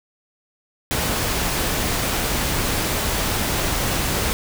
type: noise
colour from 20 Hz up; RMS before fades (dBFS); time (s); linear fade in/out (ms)
pink; -22; 0.91-4.33; 0
effects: none